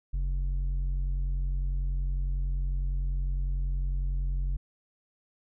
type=tone with low-pass filter; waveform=square; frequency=45.43 Hz; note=F#1; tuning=31 cents flat; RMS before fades=-29 dBFS; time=0.13-4.57 s; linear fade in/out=10 ms; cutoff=93 Hz; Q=2.8; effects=none